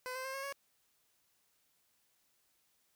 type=tone with pitch steps; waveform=15% pulse; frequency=507 / 518.9 / 531 / 543.4 / 556.1 Hz; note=B4 / C5 / C5 / C#5 / C#5; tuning=+45 / -14 / +25 / -35 / +5 cents; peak=-33 dBFS; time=0.06-0.525 s; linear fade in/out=0 ms; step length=93 ms; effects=white hiss -75 dBFS RMS until 2.95 s